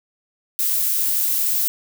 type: noise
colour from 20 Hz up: violet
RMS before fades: -20 dBFS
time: 0.59-1.68 s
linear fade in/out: 0 ms
effects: none